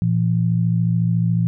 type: tone pair together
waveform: sine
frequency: 116.02 / 170 Hz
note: A#2 / F3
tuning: -8 / -46 cents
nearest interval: perfect fifth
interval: 662 cents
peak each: -18 dBFS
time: 0.02-1.47 s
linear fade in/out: 0 ms
effects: none